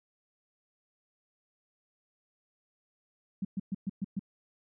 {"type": "tone bursts", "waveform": "sine", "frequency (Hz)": 194.2, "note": "G3", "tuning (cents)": -16, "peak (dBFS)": -29, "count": 6, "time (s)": [3.42, 4.194], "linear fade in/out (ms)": 5, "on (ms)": 29, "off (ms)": 120, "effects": []}